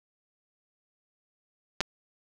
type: clicks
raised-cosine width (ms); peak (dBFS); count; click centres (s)
0.2; -8 / -12; 2; 1.806 / 1.811
effects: none